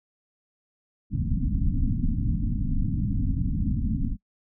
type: low-pass noise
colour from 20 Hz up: pink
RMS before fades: -25 dBFS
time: 1.1-4.17 s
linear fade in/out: 50 ms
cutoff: 280 Hz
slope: 96 dB/octave
effects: noise-tail reverb RT60 0.1 s tail -23 dB re dry